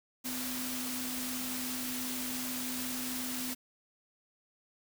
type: tone in noise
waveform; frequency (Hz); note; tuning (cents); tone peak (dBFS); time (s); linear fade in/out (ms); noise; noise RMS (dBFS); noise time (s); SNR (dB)
sine; 252.3; B3; +37; -39; 0.24-3.55; 20; white; -38; 0.24-3.55; -4
effects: none